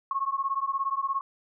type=beating tone pair; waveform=sine; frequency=1084 / 1101 Hz; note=C#6 / C#6; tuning=-39 / -12 cents; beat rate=17 Hz; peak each=-29 dBFS; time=0.11-1.21 s; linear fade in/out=2 ms; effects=none